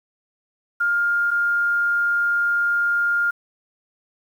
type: tone pair in turn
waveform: sine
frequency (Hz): 1408 / 1408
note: F6 / F6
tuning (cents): +14 / +14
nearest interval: unison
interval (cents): 0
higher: neither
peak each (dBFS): -17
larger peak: neither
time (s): 0.8-1.31 / 1.31-3.31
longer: second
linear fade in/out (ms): 10
effects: 8-bit